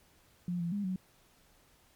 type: tone with pitch steps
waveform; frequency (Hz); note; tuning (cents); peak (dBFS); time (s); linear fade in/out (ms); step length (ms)
sine; 176.5 / 170.6 / 203.4 / 185.9; F3 / F3 / G#3 / F#3; +19 / -40 / -36 / +8; -31; 0.48-0.96; 2; 120
effects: pink hiss -65 dBFS RMS until 1.95 s + MP3 96 kbps